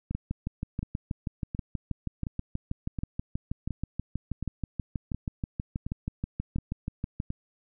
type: two click trains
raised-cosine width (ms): 5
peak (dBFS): -20 / -18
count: 11 / 45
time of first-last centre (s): 0.11-7.304 / 0.15-7.201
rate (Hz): 1.39 / 6.24
effects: none